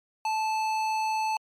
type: tone with tanh clipping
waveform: sine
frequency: 874 Hz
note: A5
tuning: 12 cents flat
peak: -27 dBFS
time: 0.25-1.37 s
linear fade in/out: 2 ms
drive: 16 dB
effects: MP3 64 kbps